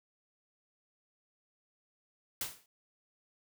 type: noise with exponential decay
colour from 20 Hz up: white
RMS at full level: -33 dBFS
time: 2.41-2.66 s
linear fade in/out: 2 ms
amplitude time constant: 53 ms
effects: none